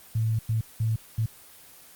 sine tone bursts at uneven times, 111.5 Hz, A2, 23 cents sharp, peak -22 dBFS, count 4, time 0.15-0.39 / 0.49-0.61 / 0.8-0.96 / 1.18-1.26 s, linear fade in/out 5 ms, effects white hiss -50 dBFS RMS until 1.95 s + Opus 24 kbps

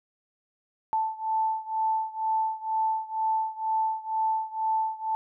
sine beating tone pair, 880 / 882.1 Hz, A5 / A5, 0 / +4 cents, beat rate 2.1 Hz, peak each -27 / -29 dBFS, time 0.93-5.15 s, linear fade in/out 0 ms, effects none

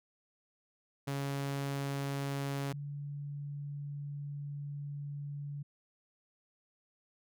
sawtooth / sine tone pair in turn, 139.3 / 143.63 Hz, C#3 / D3, +9 / -38 cents, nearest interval minor second, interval 53 cents, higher second, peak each -30 / -38 dBFS, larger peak first, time 1.07-2.73 / 2.73-5.63 s, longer second, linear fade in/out 10 ms, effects none

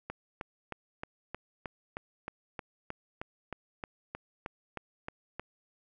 click train, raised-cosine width 0.5 ms, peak -22 dBFS, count 18, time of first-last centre 0.1-5.396 s, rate 3.21 Hz, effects none

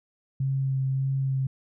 sine tone with vibrato, 134.2 Hz, C3, 44 cents sharp, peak -23 dBFS, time 0.4-1.47 s, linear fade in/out 5 ms, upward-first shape sine, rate 1.7 Hz, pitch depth 14 cents each way, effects none

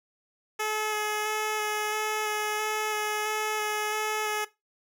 10% pulse tone with vibrato, 426.8 Hz, G#4, 47 cents sharp, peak -19 dBFS, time 0.59-4.45 s, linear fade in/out 10 ms, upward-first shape square, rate 1.5 Hz, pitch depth 11 cents each way, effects noise-tail reverb RT60 0.2 s tail -17 dB re dry

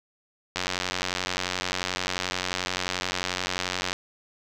click train, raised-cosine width 0.2 ms, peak -9 dBFS, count 309, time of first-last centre 0.56-3.93 s, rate 91.4 Hz, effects none

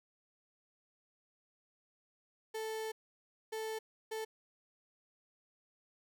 35% pulse tone bursts at uneven times, 440 Hz, A4, in tune, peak -36 dBFS, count 3, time 2.54-2.92 / 3.52-3.79 / 4.11-4.25 s, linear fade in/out 10 ms, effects none

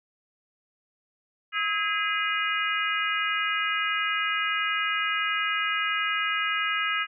harmonic tone with a mistuned harmonic, 410 Hz, G#4, 22 cents flat, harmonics 3 / 4 / 5 / 6 / 7, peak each -29 / -30 / -31 / -32 / -32 dBFS, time 1.52-7.07 s, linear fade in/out 50 ms, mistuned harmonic 3, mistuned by +71 cents, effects none

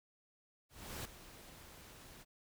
pink noise with ADSR envelope, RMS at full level -43 dBFS, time 0.69-2.25 s, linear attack 360 ms, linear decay 5 ms, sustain -13 dB, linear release 35 ms, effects none

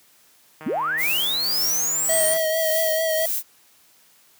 click train, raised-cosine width 0.5 ms, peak -24 dBFS, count 275, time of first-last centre 0.61-2.366 s, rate 156 Hz
sine linear sweep, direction up, 177.8 to 9210 Hz, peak -21 dBFS, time 0.66-2.34 s, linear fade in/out 5 ms
violet noise with tremolo, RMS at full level -24 dBFS, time 0.97-3.43 s, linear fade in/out 50 ms, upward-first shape triangle, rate 1.8 Hz, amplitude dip 65%
square tone with vibrato, 640 Hz, D#5, 49 cents sharp, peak -21 dBFS, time 2.09-3.26 s, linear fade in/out 5 ms, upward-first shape triangle, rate 4.5 Hz, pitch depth 37 cents each way
effects white hiss -56 dBFS RMS until 4.39 s + high-pass 100 Hz 12 dB/octave

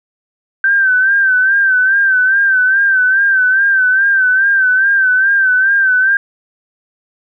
sine tone with vibrato, 1553 Hz, G6, 17 cents flat, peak -8 dBFS, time 0.64-6.17 s, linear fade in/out 2 ms, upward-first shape sine, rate 2.4 Hz, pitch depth 65 cents each way, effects none

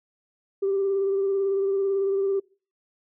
sine tone with vibrato, 392 Hz, G4, in tune, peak -20 dBFS, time 0.62-2.4 s, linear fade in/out 10 ms, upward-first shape triangle, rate 18 Hz, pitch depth 30 cents each way, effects noise-tail reverb RT60 0.4 s tail -25 dB re dry + tanh soft clip ceiling -17 dBFS

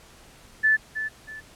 sine tone with echo, 1747 Hz, A6, 13 cents flat, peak -16 dBFS, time 0.63-0.77 s, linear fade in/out 20 ms, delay 320 ms, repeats 2, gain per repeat -10 dB, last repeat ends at 1.41 s, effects pink hiss -51 dBFS RMS until 1.55 s + low-pass 11000 Hz 12 dB/octave

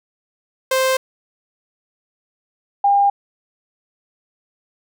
sawtooth / sine tone pair in turn, 523.3 / 803.5 Hz, C5 / G5, 0 / +43 cents, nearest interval perfect fifth, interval 743 cents, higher second, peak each -11 dBFS, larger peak neither, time 0.71-0.97 / 2.84-3.1 s, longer neither, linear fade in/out 5 ms, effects none

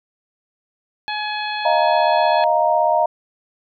harmonic tone, 845 Hz, G#5, 30 cents sharp, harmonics 1 / 2 / 3 / 4 / 5, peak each -25 / -28 / -30 / -31 / -32 dBFS, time 1.08-2.44 s, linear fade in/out 0 ms
sine chord, Eb suspended second, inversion none, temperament equal, 622.3 / 698.5 / 932.3 Hz, Eb5 / F5 / Bb5, 0 / 0 / 0 cents, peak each -18 dBFS, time 1.65-3.06 s, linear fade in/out 5 ms
effects none

